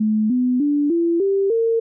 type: tone with pitch steps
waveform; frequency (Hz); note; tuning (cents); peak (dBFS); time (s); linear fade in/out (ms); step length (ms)
sine; 215.4 / 250.3 / 290.9 / 338 / 392.8 / 456.4; A3 / B3 / D4 / E4 / G4 / A#4; -37 / +23 / -16 / +43 / +4 / -37; -15; 0-1.8; 10; 300
effects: none